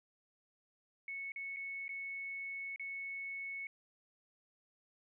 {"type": "tone with dropouts", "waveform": "sine", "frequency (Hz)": 2207, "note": "C#7", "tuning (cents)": -8, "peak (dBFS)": -40, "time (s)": [1.08, 3.67], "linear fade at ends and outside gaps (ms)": 2, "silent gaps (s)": [[1.32, 1.36], [1.563, 1.568], [1.881, 1.891], [2.761, 2.796]], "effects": []}